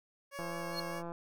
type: tone with vibrato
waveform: 15% pulse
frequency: 554.4 Hz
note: C#5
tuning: in tune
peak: -35 dBFS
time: 0.31-1.03 s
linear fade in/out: 50 ms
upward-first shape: sine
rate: 4.9 Hz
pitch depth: 22 cents each way
type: click train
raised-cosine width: 1 ms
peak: -29 dBFS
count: 125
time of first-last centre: 0.39-1.119 s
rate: 170 Hz
type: tone with exponential growth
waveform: triangle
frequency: 4300 Hz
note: C8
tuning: 47 cents sharp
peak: -31 dBFS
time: 0.69-0.8 s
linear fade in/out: 5 ms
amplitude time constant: 23 ms
effects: none